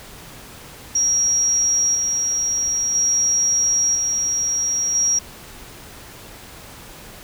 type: tone with tremolo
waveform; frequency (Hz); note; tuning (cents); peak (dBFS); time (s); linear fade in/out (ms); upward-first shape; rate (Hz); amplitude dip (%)
sine; 5660; F8; +22; -15; 0.95-5.19; 5; square; 0.5; 30
effects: pink hiss -40 dBFS RMS until 7.23 s